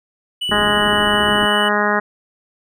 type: tone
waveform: triangle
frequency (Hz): 2960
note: F#7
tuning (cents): 0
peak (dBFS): -18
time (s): 0.41-1.69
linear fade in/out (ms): 10
type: low-pass noise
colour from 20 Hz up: white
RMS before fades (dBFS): -29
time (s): 0.49-1.46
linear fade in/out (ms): 0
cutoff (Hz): 410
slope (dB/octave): 96
type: harmonic tone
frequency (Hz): 207.7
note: G#3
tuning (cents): 0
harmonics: 1 / 2 / 3 / 4 / 5 / 6 / 7 / 8 / 9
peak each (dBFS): -23 / -23 / -23 / -23 / -23 / -23 / -23 / -23 / -23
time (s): 0.51-2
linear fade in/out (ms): 10
effects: none